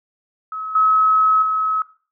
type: tone with level steps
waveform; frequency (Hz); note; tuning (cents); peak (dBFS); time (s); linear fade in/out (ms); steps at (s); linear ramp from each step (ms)
sine; 1284; E6; -46; -25 / -12 / -17; 0.52-1.82; 2; 0.75 / 1.42; 5
effects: noise-tail reverb RT60 0.4 s tail -17 dB re dry